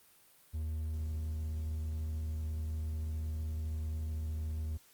triangle tone with hard clipping, 78.5 Hz, D#2, 16 cents sharp, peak -35 dBFS, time 0.53-4.78 s, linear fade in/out 20 ms, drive 6 dB, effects white hiss -63 dBFS RMS until 4.93 s + Opus 32 kbps

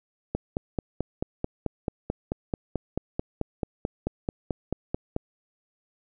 click train, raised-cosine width 2 ms, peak -13 dBFS, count 23, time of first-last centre 0.35-5.164 s, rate 4.57 Hz, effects none

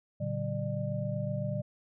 sine tone cluster, 115.7 / 143.6 / 189.3 / 598 Hz, A#2 / D3 / F#3 / D5, -13 / -39 / +40 / +31 cents, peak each -35 / -35 / -37 / -37 dBFS, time 0.2-1.62 s, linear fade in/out 10 ms, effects none

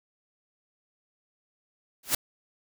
white noise with exponential growth, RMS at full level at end -19 dBFS, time 2.03-2.15 s, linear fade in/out 5 ms, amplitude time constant 25 ms, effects none

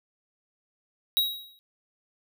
square tone with exponential decay, 3828 Hz, A#7, 45 cents sharp, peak -19 dBFS, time 1.17-1.59 s, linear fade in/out 0 ms, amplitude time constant 91 ms, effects none

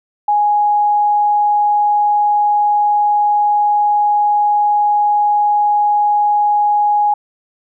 sine tone, 830.6 Hz, G#5, in tune, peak -10 dBFS, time 0.28-7.14 s, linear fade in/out 5 ms, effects none

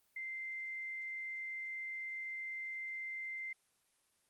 sine tone, 2084 Hz, C7, 7 cents flat, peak -40 dBFS, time 0.16-3.53 s, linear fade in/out 5 ms, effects white hiss -75 dBFS RMS until 4.29 s + Opus 24 kbps

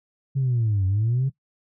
sine linear two-way sweep, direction down then up, 138.8 to 92.5 to 138.6 Hz, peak -18 dBFS, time 0.35-1.3 s, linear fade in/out 20 ms, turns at 0.86 s, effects noise-tail reverb RT60 0.1 s tail -18 dB re dry + tanh soft clip ceiling -16 dBFS

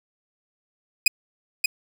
sawtooth tone with echo, 2489 Hz, D#7, in tune, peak -9 dBFS, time 1.06-1.08 s, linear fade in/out 5 ms, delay 580 ms, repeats 1, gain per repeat -5 dB, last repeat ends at 1.66 s, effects none

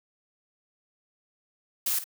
blue noise with echo, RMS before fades -27 dBFS, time 1.86-1.99 s, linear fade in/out 5 ms, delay 52 ms, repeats 1, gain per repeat -12 dB, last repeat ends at 2.042 s, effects none

